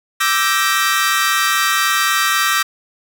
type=chord; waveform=sawtooth; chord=E half-diminished seventh; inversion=third; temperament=equal with one note detuned; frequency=1174.7 / 1318.5 / 1568 / 1887.4 Hz; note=D6 / E6 / G6 / Bb6; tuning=0 / 0 / 0 / +21 cents; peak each=-16 dBFS; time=0.2-2.63 s; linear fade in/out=10 ms; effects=none